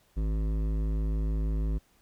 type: tone with hard clipping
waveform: triangle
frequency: 53.1 Hz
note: G#1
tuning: 39 cents sharp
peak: -28 dBFS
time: 0.16-1.79 s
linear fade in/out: 20 ms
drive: 17 dB
effects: pink hiss -66 dBFS RMS until 2.01 s